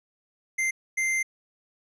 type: tone bursts at uneven times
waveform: square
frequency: 2087 Hz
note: C7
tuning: 5 cents flat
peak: -24 dBFS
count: 2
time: 0.58-0.71 / 0.97-1.23 s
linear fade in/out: 10 ms
effects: low-pass 11000 Hz 12 dB/octave